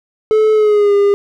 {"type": "tone with pitch glide", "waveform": "triangle", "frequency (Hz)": [433, 404], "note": ["A4", "G#4"], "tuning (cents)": [-28, -48], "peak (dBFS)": -6, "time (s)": [0.31, 1.14], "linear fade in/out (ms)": 0, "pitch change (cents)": -120, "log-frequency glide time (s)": [0.53, 0.94], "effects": []}